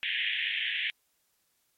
white band-pass noise, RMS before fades -31 dBFS, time 0.03-0.9 s, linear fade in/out 0 ms, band 1700 to 3400 Hz, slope 96 dB/octave, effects white hiss -73 dBFS RMS until 1.77 s + MP3 64 kbps

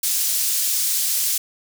pink high-pass noise, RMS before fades -21 dBFS, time 0.03-1.38 s, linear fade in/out 5 ms, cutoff 6200 Hz, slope 12 dB/octave, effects none

